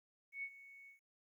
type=tone with ADSR envelope; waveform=sine; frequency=2217 Hz; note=C#7; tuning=in tune; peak=-39 dBFS; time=0.32-1 s; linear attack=110 ms; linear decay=62 ms; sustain=-16 dB; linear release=120 ms; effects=13-bit